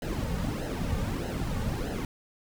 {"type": "noise with flanger", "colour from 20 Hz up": "brown", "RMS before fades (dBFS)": -31, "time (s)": [0.02, 2.05], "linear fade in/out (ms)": 2, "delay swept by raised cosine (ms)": [0.85, 3.05], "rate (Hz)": 1.6, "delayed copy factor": -0.7, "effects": []}